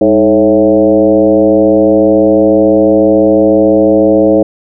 sine tone with frequency modulation, 430 Hz, A4, 40 cents flat, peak -4 dBFS, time 0.01-4.43 s, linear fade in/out 5 ms, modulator 114 Hz, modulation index 1.7, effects none

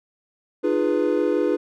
triangle chord, F half-diminished seventh, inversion third, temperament equal with one note detuned, 303.1 / 349.2 / 415.3 / 493.9 Hz, Eb4 / F4 / Ab4 / Cb5, -45 / 0 / 0 / 0 cents, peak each -22 dBFS, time 0.63-1.57 s, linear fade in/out 20 ms, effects none

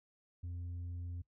sine tone, 87.31 Hz, F2, in tune, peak -37 dBFS, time 0.43-1.22 s, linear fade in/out 10 ms, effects noise-tail reverb RT60 0.1 s tail -20 dB re dry + tanh soft clip ceiling -39 dBFS

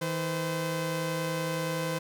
sawtooth tone pair together, 160.43 / 512 Hz, E3 / C5, -47 / -38 cents, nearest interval octave + minor sixth, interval 2009 cents, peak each -28 dBFS, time 0.01-1.99 s, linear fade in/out 10 ms, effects none

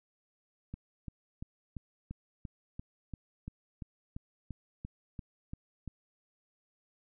click train, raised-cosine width 5 ms, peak -28 dBFS, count 16, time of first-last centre 0.74-5.877 s, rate 2.92 Hz, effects none

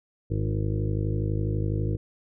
harmonic tone with a mistuned harmonic, 52.1 Hz, G#1, 6 cents sharp, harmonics 1 / 2 / 3 / 4 / 5 / 6 / 7 / 8 / 9 / 10, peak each -31 / -26 / -32 / -42 / -44 / -35 / -38 / -46 / -38 / -47 dBFS, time 0.3-1.97 s, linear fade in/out 10 ms, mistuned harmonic 6, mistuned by +16 cents, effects none

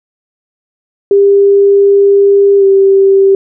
sine tone with pitch glide, 399.3 to 390.2 Hz, G4 to G4, +32 to -8 cents, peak -3 dBFS, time 1.11-3.35 s, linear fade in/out 2 ms, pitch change -40 cents, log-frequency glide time 2.58-2.64 s, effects none

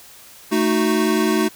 square chord, D# diminished, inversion second, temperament equal, 220 / 311.1 / 370 Hz, A3 / D#4 / F#4, 0 / 0 / 0 cents, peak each -21 dBFS, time 0.51-1.49 s, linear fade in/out 20 ms, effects white hiss -44 dBFS RMS until 1.55 s

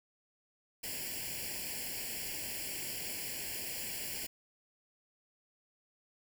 white noise with comb filter, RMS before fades -40 dBFS, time 0.83-4.27 s, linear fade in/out 10 ms, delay 0.4 ms, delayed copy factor +1, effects none

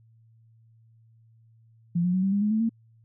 sine tone with pitch steps, 172 / 178.99 / 186.27 / 193.85 / 201.7 / 209.9 / 218.5 / 227.3 Hz, F3 / F3 / F#3 / G3 / G3 / G#3 / A3 / A#3, -26 / +43 / +12 / -19 / +50 / +19 / -12 / -43 cents, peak -21 dBFS, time 1.95-2.694 s, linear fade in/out 10 ms, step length 93 ms, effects added 113 Hz sine -55 dBFS peak until 3.04 s

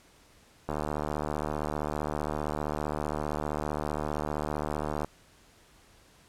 click train, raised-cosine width 1 ms, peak -17 dBFS, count 329, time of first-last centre 0.69-5.046 s, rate 75.3 Hz, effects pink hiss -59 dBFS RMS until 6.28 s + low-pass 11000 Hz 12 dB/octave

